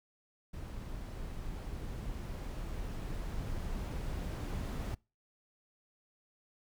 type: noise with level ramp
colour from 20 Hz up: brown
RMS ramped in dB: -43 to -36 dBFS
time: 0.53-4.95 s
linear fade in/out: 10 ms
effects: noise-tail reverb RT60 0.3 s tail -26 dB re dry